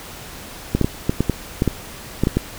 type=clicks; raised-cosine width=3 ms; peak=-3 dBFS; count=11; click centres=0.75 / 0.813 / 0.845 / 1.095 / 1.206 / 1.297 / 1.621 / 1.677 / 2.236 / 2.271 / 2.37 s; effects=pink hiss -36 dBFS RMS until 2.58 s